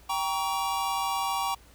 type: chord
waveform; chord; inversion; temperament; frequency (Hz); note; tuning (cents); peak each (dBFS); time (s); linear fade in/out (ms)
square; G diminished; none; just; 784 / 940.8 / 1128.9; G5 / Bb5 / Db6; 0 / +16 / +31; -32; 0.09-1.55; 10
effects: added 60 Hz sine -54 dBFS peak until 1.74 s + pink hiss -57 dBFS RMS until 1.74 s